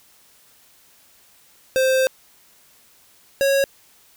square tone pair in turn, 523.3 / 550 Hz, C5 / C#5, 0 / -14 cents, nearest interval minor second, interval 86 cents, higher second, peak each -16 / -16 dBFS, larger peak neither, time 1.76-2.07 / 3.41-3.64 s, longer first, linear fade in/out 0 ms, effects white hiss -54 dBFS RMS until 4.16 s

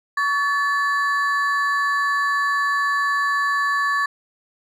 triangle ring-modulated tone, 1433 Hz, F6, 44 cents sharp, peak -13 dBFS, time 0.17-4.06 s, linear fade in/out 5 ms, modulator 304 Hz, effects none

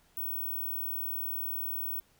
sine tone, 15770 Hz, B9, 4 cents flat, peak -32 dBFS, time 0.17-2 s, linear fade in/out 5 ms, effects pink hiss -66 dBFS RMS until 2.19 s

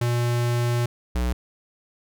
square tone pair in turn, 120 / 61.05 Hz, B2 / B1, -49 / -19 cents, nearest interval octave, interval 1170 cents, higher first, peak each -21 / -22 dBFS, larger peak first, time 0.01-0.86 / 1.15-1.33 s, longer first, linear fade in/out 5 ms, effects none

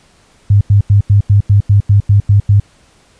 sine tone bursts, 101.3 Hz, G#2, 43 cents flat, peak -4 dBFS, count 11, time 0.5-2.6 s, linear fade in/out 5 ms, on 110 ms, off 89 ms, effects pink hiss -49 dBFS RMS until 3.19 s + resampled to 22050 Hz

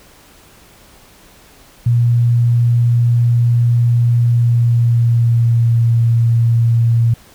sine tone with pitch glide, 119.1 to 116.38 Hz, A#2 to A#2, +38 to -2 cents, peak -9 dBFS, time 1.86-7.14 s, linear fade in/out 5 ms, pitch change -40 cents, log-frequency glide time 4.25-5.82 s, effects pink hiss -45 dBFS RMS until 7.34 s

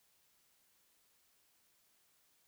silence, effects white hiss -73 dBFS RMS until 2.47 s

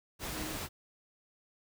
sine tone in noise, 310.3 Hz, D#4, 5 cents flat, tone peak -42 dBFS, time 0.32-0.57 s, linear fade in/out 50 ms, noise pink, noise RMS -39 dBFS, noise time 0.19-0.69 s, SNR -6 dB, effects none

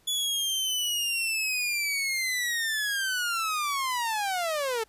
sawtooth linear sweep, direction down, 3437 to 430 Hz, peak -23 dBFS, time 0.07-4.84 s, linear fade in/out 10 ms, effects pink hiss -63 dBFS RMS until 4.88 s + resampled to 32000 Hz

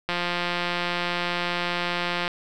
click train, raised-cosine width 0.3 ms, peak -10 dBFS, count 384, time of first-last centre 0.09-2.279 s, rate 175 Hz, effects none

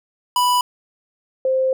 square / sine tone pair in turn, 987.8 / 523.3 Hz, B5 / C5, 0 / 0 cents, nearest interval major seventh, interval 1100 cents, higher first, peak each -15 dBFS, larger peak neither, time 0.36-0.61 / 1.45-1.73 s, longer second, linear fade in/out 2 ms, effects none

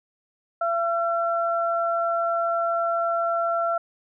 sine tone pair together, 677 / 1354 Hz, E5 / E6, +46 / +46 cents, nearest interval octave, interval 1200 cents, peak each -23 / -25 dBFS, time 0.61-3.78 s, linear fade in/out 5 ms, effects none

